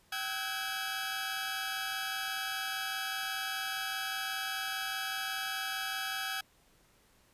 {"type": "tone cluster", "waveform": "20% pulse", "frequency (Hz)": [771, 1296, 1497, 1648], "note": ["G5", "E6", "F#6", "G#6"], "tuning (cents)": [-29, -30, 20, -14], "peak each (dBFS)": [-35, -36, -38, -33], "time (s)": [0.12, 6.41], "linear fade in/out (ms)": 5, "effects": ["pink hiss -66 dBFS RMS until 7.33 s", "resampled to 32000 Hz"]}